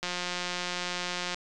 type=click train; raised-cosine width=0.2 ms; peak=-15 dBFS; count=235; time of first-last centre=0.03-1.345 s; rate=178 Hz; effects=resampled to 24000 Hz